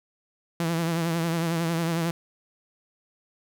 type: tone with vibrato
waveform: sawtooth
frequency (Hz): 166.5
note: E3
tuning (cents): +18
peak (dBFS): -20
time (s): 0.6-2.11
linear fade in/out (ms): 2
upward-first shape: triangle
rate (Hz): 11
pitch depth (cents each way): 62
effects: none